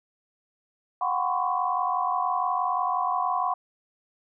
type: tone cluster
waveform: sine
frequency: 728 / 774 / 1010 / 1089 / 1140 Hz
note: F#5 / G5 / B5 / C#6 / C#6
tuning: -28 / -22 / +39 / -31 / +48 cents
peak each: -28 / -33 / -28 / -29 / -34 dBFS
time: 1.01-3.54 s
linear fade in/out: 5 ms
effects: none